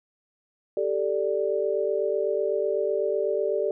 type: chord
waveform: sine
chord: G suspended second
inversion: none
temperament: equal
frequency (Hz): 392 / 440 / 587.3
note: G4 / A4 / D5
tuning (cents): 0 / 0 / 0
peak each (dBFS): -27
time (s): 0.77-3.71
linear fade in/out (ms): 2
effects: none